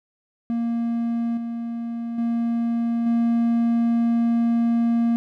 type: tone with level steps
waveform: triangle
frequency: 233.1 Hz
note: A#3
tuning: in tune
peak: -19 / -24 / -18 / -15 dBFS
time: 0.5-5.16 s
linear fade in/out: 0 ms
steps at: 1.37 / 2.18 / 3.06 s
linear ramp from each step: 5 ms
effects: none